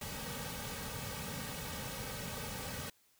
pink noise with comb filter, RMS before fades -42 dBFS, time 0.01-2.9 s, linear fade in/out 5 ms, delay 2.9 ms, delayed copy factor -0.95, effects white hiss -70 dBFS RMS until 3.19 s

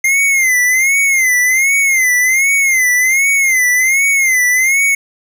square tone with vibrato, 2098 Hz, C7, 4 cents sharp, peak -10 dBFS, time 0.04-4.95 s, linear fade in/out 5 ms, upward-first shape sine, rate 1.3 Hz, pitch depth 110 cents each way, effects none

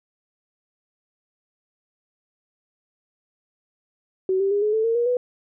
sine tone with pitch steps, 376.9 / 391.8 / 407.2 / 423.3 / 440 / 457.4 / 475.4 / 494.2 Hz, F#4 / G4 / G#4 / G#4 / A4 / A#4 / A#4 / B4, +32 / -1 / -34 / +33 / 0 / -33 / +34 / +1 cents, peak -18 dBFS, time 4.29-5.17 s, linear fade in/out 2 ms, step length 110 ms, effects none

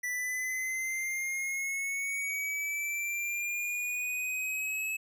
square linear sweep, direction up, 1969 to 2592 Hz, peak -32 dBFS, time 0.03-4.97 s, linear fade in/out 10 ms, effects none

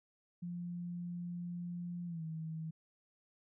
sine tone with pitch glide, 174.61 to 160.12 Hz, F3 to D#3, 0 to +50 cents, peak -39 dBFS, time 0.42-2.71 s, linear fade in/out 10 ms, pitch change -150 cents, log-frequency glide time 2.06-2.23 s, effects none

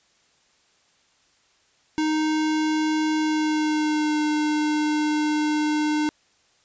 square tone with pitch glide, 310.3 to 302.7 Hz, D#4 to D#4, -5 to -48 cents, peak -21 dBFS, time 1.98-6.09 s, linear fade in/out 0 ms, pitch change -43 cents, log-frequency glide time 3.18-4.21 s, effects white hiss -62 dBFS RMS until 6.64 s + resampled to 16000 Hz

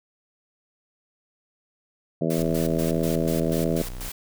harmonic tone, 81.7 Hz, E2, 15 cents flat, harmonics 2 / 3 / 4 / 5 / 6 / 7 / 8, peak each -26 / -28 / -29 / -30 / -31 / -31 / -32 dBFS, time 2.21-3.82 s, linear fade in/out 5 ms
white noise with tremolo, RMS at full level -36 dBFS, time 2.3-4.12 s, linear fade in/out 5 ms, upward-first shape square, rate 4.1 Hz, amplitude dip 80%
square tone, 30.87 Hz, B0, in tune, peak -33 dBFS, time 2.38-4.09 s, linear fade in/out 0 ms
effects none

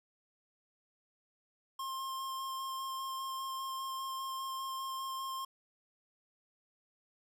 square tone with vibrato, 1063 Hz, C6, 27 cents sharp, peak -38 dBFS, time 1.79-5.45 s, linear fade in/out 5 ms, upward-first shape square, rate 5 Hz, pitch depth 9 cents each way, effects none

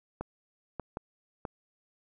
clicks, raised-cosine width 1 ms, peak -21 dBFS, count 4, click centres 0.21 / 0.797 / 0.971 / 1.452 s, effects none

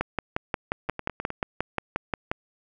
two click trains, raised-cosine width 0.5 ms, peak -10 / -17 dBFS, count 14 / 5, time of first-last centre 0.01-2.315 / 0.89-1.304 s, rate 5.64 / 9.67 Hz, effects none

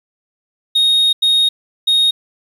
sine tone bursts at uneven times, 3729 Hz, A#7, in tune, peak -7 dBFS, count 3, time 0.75-1.13 / 1.22-1.49 / 1.87-2.11 s, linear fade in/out 10 ms, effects tanh soft clip ceiling -9 dBFS + 7-bit

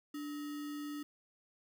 sine tone with sample-and-hold, 293.7 Hz, D4, in tune, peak -39 dBFS, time 0.14-1.03 s, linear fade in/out 5 ms, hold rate 1575 Hz, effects none

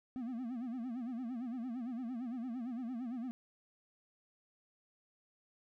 triangle tone with vibrato, 243.2 Hz, B3, 26 cents flat, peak -36 dBFS, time 0.16-3.31 s, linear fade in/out 0 ms, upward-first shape sine, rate 8.8 Hz, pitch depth 140 cents each way, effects none

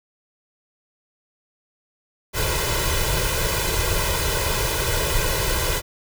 pink noise with comb filter, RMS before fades -22 dBFS, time 2.33-5.82 s, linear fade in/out 50 ms, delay 2 ms, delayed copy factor +0.9, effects none

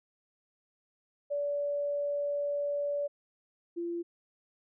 sine tone pair in turn, 576 / 342.5 Hz, D5 / F4, -34 / -34 cents, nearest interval major sixth, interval 900 cents, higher first, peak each -29 / -32 dBFS, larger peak first, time 1.3-3.08 / 3.76-4.03 s, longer first, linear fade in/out 20 ms, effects none

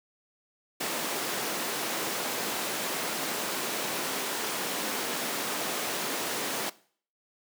pink high-pass noise, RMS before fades -32 dBFS, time 0.8-6.7 s, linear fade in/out 10 ms, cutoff 260 Hz, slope 12 dB/octave, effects noise-tail reverb RT60 0.5 s tail -20 dB re dry + high-pass 150 Hz 12 dB/octave

